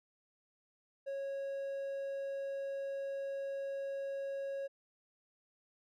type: tone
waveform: triangle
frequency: 550 Hz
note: C#5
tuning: 14 cents flat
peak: -35 dBFS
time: 1.06-4.68 s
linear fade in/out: 20 ms
effects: none